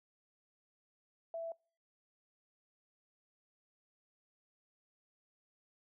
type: tone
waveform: sine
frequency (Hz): 663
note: E5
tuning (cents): +10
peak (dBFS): -38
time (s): 1.34-1.52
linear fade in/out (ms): 2
effects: noise-tail reverb RT60 0.4 s tail -26 dB re dry